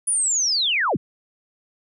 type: linear sweep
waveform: sine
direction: down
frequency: 9956 to 63.7 Hz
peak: -18 dBFS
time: 0.07-0.97 s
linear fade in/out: 10 ms
effects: none